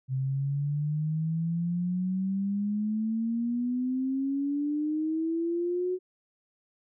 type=exponential sweep; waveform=sine; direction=up; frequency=130 to 370 Hz; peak=-26 dBFS; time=0.08-5.99 s; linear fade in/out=50 ms; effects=none